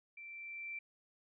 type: tone with level ramp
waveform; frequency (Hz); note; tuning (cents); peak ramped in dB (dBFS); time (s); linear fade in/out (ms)
sine; 2344; D7; -4; -48 to -40; 0.17-0.79; 5
effects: none